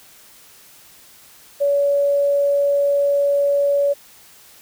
sine tone, 567 Hz, C#5, 39 cents sharp, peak -14 dBFS, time 1.6-3.94 s, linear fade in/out 20 ms, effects white hiss -47 dBFS RMS until 4.61 s

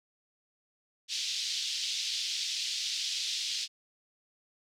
white band-pass noise, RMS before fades -34 dBFS, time 1.08-3.68 s, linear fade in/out 50 ms, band 3100 to 5200 Hz, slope 24 dB/octave, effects none

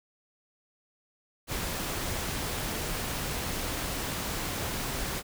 pink noise, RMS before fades -33 dBFS, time 1.47-5.23 s, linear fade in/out 50 ms, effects none

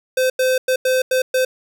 square tone bursts at uneven times, 515 Hz, C5, 28 cents flat, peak -15 dBFS, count 6, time 0.17-0.3 / 0.39-0.58 / 0.68-0.76 / 0.85-1.02 / 1.11-1.22 / 1.34-1.45 s, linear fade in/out 5 ms, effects none

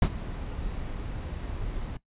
brown noise with ADSR envelope, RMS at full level -18 dBFS, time 0.02-1.97 s, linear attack 4 ms, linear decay 57 ms, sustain -16 dB, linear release 4 ms, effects noise-tail reverb RT60 0.1 s tail -17 dB re dry + resampled to 8000 Hz

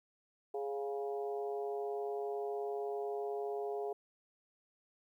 harmonic tone with a mistuned harmonic, 138.59 Hz, C#3, in tune, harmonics 3 / 4 / 5 / 6 / 7, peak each -37 / -50 / -42 / -50 / -56 dBFS, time 0.54-3.93 s, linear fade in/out 5 ms, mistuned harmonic 5, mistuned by +18 cents, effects 12-bit

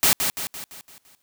white noise with echo, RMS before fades -17 dBFS, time 0.03-0.13 s, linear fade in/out 0 ms, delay 170 ms, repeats 6, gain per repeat -6 dB, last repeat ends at 1.15 s, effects white hiss -68 dBFS RMS until 1.22 s

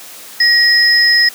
sine tone pair together, 1897 / 5106 Hz, A#6 / D#8, +30 / +44 cents, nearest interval octave + perfect fourth, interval 1714 cents, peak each -10 dBFS, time 0.4-1.29 s, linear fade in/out 5 ms, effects white hiss -34 dBFS RMS until 1.34 s + high-pass 200 Hz 12 dB/octave

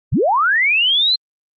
sine linear sweep, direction up, 71.9 to 4170 Hz, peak -12 dBFS, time 0.12-1.16 s, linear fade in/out 10 ms, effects Opus 48 kbps

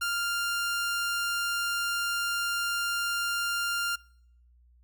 sawtooth tone, 1396.9 Hz, F6, in tune, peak -24 dBFS, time 0.01-3.96 s, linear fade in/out 10 ms, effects noise-tail reverb RT60 0.7 s tail -25 dB re dry + added 60 Hz sine -57 dBFS peak until 4.83 s

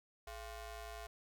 sawtooth ring-modulated tone, 369.4 Hz, F#4, 3 cents flat, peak -39 dBFS, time 0.27-1.07 s, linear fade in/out 5 ms, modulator 314 Hz, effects none

